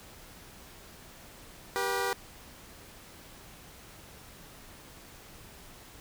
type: tone pair together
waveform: 15% pulse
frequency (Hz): 392 / 483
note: G4 / B4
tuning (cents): 0 / -39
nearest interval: major third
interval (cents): 361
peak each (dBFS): -25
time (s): 1.76-2.13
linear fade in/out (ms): 0
effects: pink hiss -51 dBFS RMS until 6 s